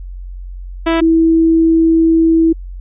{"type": "tone pair in turn", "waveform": ["sawtooth", "sine"], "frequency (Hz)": [329.6, 326.6], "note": ["E4", "E4"], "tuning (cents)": [0, -16], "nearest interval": "unison", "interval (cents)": 16, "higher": "first", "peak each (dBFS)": -7, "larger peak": "neither", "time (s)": [[0.86, 1.01], [1.01, 2.53]], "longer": "second", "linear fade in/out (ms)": 10, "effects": ["added 45 Hz sine -25 dBFS peak until 2.8 s", "resampled to 8000 Hz"]}